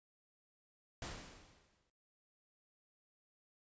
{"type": "noise with exponential decay", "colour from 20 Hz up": "pink", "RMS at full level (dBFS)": -43, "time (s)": [1.02, 1.9], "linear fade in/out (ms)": 2, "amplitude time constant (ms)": 190, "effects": ["noise-tail reverb RT60 0.2 s tail -18 dB re dry", "resampled to 16000 Hz"]}